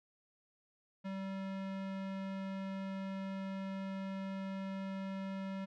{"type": "tone with low-pass filter", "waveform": "square", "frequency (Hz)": 193, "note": "G3", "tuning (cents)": -27, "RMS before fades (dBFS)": -41, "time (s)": [1.04, 5.66], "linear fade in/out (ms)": 20, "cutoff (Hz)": 3000, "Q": 0.72, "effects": []}